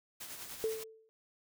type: noise with tremolo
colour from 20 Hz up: white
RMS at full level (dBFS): -44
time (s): 0.2-0.84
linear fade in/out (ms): 10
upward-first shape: triangle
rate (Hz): 10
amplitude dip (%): 50
type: tone with exponential decay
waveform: sine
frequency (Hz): 442.7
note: A4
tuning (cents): +11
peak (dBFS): -28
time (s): 0.64-1.09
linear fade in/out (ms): 0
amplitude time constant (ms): 97
effects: none